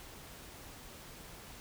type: silence
effects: pink hiss -51 dBFS RMS until 1.6 s